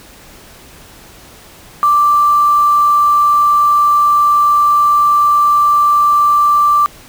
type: tone with quantisation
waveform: sine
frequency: 1174.7 Hz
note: D6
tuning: in tune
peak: -7 dBFS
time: 1.83-6.86 s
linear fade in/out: 0 ms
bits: 5
effects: pink hiss -39 dBFS RMS until 7.08 s